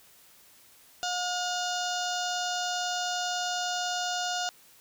harmonic tone, 718 Hz, F5, 48 cents sharp, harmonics 1 / 2 / 4 / 5 / 6 / 7 / 8 / 9 / 10, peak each -32 / -35 / -38 / -39 / -40 / -40 / -41 / -42 / -42 dBFS, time 1.03-4.49 s, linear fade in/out 0 ms, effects white hiss -57 dBFS RMS until 4.8 s

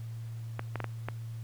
clicks, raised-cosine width 0.5 ms, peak -19 dBFS, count 5, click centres 0.594 / 0.757 / 0.803 / 0.843 / 1.086 s, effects added 114 Hz sine -37 dBFS peak until 1.43 s + pink hiss -59 dBFS RMS until 1.43 s

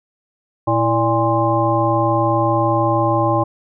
harmonic tone with a mistuned harmonic, 116.54 Hz, A#2, in tune, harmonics 1 / 3 / 5 / 7 / 9, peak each -20 / -20 / -20 / -20 / -20 dBFS, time 0.67-3.44 s, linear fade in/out 10 ms, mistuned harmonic 3, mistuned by -99 cents, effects none

